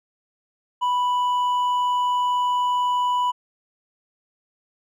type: tone with hard clipping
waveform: sine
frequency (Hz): 987.8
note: B5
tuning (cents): 0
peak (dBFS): -20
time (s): 0.81-3.32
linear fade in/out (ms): 20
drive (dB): 4
effects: none